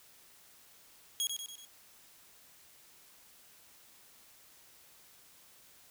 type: tone with echo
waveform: 20% pulse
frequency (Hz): 3303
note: G#7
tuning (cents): -10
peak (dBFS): -25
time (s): 1.2-1.27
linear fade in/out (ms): 0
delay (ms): 95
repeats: 4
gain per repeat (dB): -5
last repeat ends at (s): 1.65
effects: white hiss -60 dBFS RMS until 5.9 s